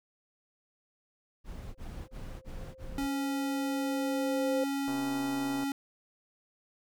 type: noise bursts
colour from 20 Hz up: brown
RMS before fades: -41 dBFS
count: 5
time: 1.44-3.086 s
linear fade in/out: 50 ms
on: 310 ms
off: 24 ms
type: tone with exponential growth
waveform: sine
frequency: 524 Hz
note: C5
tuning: 2 cents sharp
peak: -27 dBFS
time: 1.6-4.64 s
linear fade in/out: 5 ms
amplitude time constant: 660 ms
type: tone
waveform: square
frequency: 277.2 Hz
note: C#4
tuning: in tune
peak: -31 dBFS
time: 2.98-5.72 s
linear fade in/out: 2 ms
type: click train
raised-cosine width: 1 ms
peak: -29 dBFS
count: 97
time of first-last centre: 4.88-5.636 s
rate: 127 Hz
effects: none